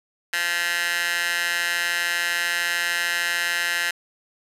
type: tone with high-pass filter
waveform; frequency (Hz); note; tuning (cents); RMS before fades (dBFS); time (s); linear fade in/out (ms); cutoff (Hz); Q
15% pulse; 173.1; F3; -15; -24; 0.33-3.91; 5; 1800; 2.1
effects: resampled to 32000 Hz + 7-bit